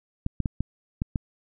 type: clicks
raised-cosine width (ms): 5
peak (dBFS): -13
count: 6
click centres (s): 0.264 / 0.403 / 0.458 / 0.606 / 1.019 / 1.158
effects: none